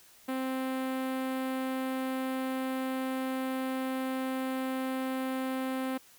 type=tone with notch filter; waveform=sawtooth; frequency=261.6 Hz; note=C4; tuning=in tune; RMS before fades=-33 dBFS; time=0.28-5.98 s; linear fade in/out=10 ms; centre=5900 Hz; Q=0.61; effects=white hiss -58 dBFS RMS until 6.18 s